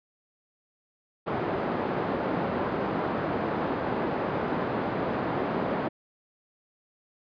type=band-pass noise; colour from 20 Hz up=pink; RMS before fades=-29 dBFS; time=1.26-5.89 s; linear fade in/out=20 ms; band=200 to 1100 Hz; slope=12 dB/octave; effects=resampled to 11025 Hz